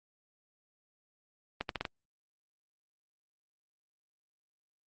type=accelerating click train; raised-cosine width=0.3 ms; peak=-17 dBFS; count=5; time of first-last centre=1.61-1.852 s; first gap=82 ms; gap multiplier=0.8; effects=Opus 32 kbps